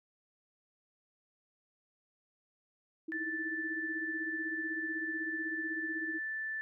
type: tone with tremolo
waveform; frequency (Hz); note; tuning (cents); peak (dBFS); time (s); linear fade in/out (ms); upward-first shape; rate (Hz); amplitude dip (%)
sine; 321.2; E4; -45; -36; 3.08-6.19; 5; sine; 16; 80
type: tone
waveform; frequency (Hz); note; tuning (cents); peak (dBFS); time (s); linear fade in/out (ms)
sine; 1760; A6; 0; -35; 3.12-6.61; 0
effects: none